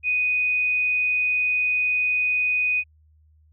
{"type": "tone", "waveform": "sine", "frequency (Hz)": 2489, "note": "D#7", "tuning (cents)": 0, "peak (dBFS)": -19, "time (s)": [0.03, 2.84], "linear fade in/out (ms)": 50, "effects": ["added 77 Hz sine -54 dBFS peak until 3.52 s"]}